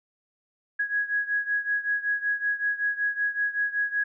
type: beating tone pair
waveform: sine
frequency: 1661.2 / 1666.5 Hz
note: G#6 / G#6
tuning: 0 / +5 cents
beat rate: 5.3 Hz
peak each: -26 / -29 dBFS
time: 0.79-4.04 s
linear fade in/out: 10 ms
effects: none